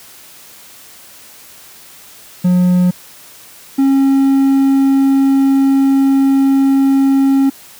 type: tone pair in turn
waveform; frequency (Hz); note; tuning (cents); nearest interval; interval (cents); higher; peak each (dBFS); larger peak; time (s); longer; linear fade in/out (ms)
triangle; 180 / 271.8; F#3 / C#4; -47 / -34; perfect fifth; 713; second; -6; neither; 2.44-2.91 / 3.78-7.5; second; 10
effects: white hiss -39 dBFS RMS until 7.79 s + high-pass 60 Hz 12 dB/octave